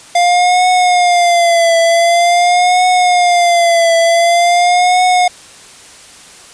square tone with vibrato, 698.5 Hz, F5, in tune, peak -8 dBFS, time 0.15-5.28 s, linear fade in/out 5 ms, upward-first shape triangle, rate 0.46 Hz, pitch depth 85 cents each way, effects white hiss -37 dBFS RMS until 6.53 s + resampled to 22050 Hz

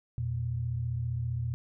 sine tone pair together, 84.85 / 120 Hz, F2 / B2, -49 / -49 cents, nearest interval tritone, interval 600 cents, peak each -36 / -30 dBFS, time 0.18-1.54 s, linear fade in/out 0 ms, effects none

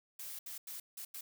blue noise bursts at uneven times, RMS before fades -45 dBFS, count 5, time 0.19-0.39 / 0.46-0.58 / 0.67-0.8 / 0.97-1.05 / 1.14-1.21 s, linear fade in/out 5 ms, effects none

